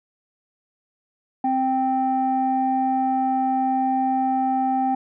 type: tone pair together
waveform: sine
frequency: 261.6 / 784 Hz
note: C4 / G5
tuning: 0 / 0 cents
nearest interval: octave + perfect fifth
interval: 1900 cents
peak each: -22 / -19 dBFS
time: 1.44-4.95 s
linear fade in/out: 5 ms
effects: tanh soft clip ceiling -13 dBFS